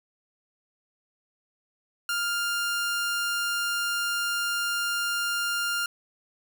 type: tone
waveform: sawtooth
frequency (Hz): 1400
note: F6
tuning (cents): +4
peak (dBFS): -22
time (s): 2.09-5.86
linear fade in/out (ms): 2
effects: none